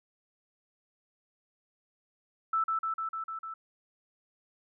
sine tone with echo, 1319 Hz, E6, 1 cent sharp, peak -25 dBFS, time 2.53-2.64 s, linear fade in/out 5 ms, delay 150 ms, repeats 6, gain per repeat -2 dB, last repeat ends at 3.54 s, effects none

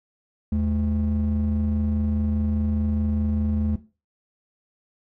triangle ring-modulated tone, 146.83 Hz, D3, in tune, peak -14 dBFS, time 0.52-3.76 s, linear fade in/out 5 ms, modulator 67.2 Hz, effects noise-tail reverb RT60 0.3 s tail -17 dB re dry + tanh soft clip ceiling -14 dBFS

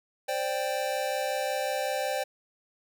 square chord, C suspended second, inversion none, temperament just, 523.3 / 588.7 / 784.9 Hz, C5 / D5 / G5, 0 / +4 / +2 cents, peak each -33 dBFS, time 0.28-2.24 s, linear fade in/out 10 ms, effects none

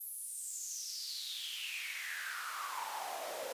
pink noise with high-pass filter sweep, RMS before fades -42 dBFS, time 0-3.53 s, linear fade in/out 10 ms, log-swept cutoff 12000 to 510 Hz, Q 6.4, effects resampled to 32000 Hz

